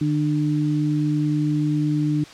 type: tone pair together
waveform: sine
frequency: 150.64 / 299.2 Hz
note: D3 / D4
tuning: +44 / +32 cents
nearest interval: octave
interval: 1188 cents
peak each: -21 dBFS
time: 0.01-2.24 s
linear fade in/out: 5 ms
effects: white hiss -42 dBFS RMS until 2.33 s + low-pass 5000 Hz 12 dB/octave